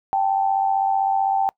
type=tone pair together; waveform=sine; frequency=781.3 / 877 Hz; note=G5 / A5; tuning=-6 / -6 cents; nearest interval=major second; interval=200 cents; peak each=-18 / -24 dBFS; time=0.13-1.49 s; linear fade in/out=0 ms; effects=noise-tail reverb RT60 0.1 s tail -24 dB re dry